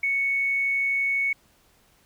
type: tone with tanh clipping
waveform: triangle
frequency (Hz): 2217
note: C#7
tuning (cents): 0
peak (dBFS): -21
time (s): 0.03-1.33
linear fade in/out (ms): 5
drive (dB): 2
effects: pink hiss -61 dBFS RMS until 2.05 s